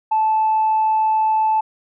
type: tone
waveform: sine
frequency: 873 Hz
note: A5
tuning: 14 cents flat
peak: -13 dBFS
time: 0.11-1.61 s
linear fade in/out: 10 ms
effects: tanh soft clip ceiling -10 dBFS